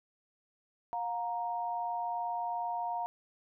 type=tone pair together; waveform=sine; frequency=711.4 / 934 Hz; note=F5 / A#5; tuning=+32 / +3 cents; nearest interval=perfect fourth; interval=471 cents; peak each=-35 / -35 dBFS; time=0.93-3.06 s; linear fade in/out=0 ms; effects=none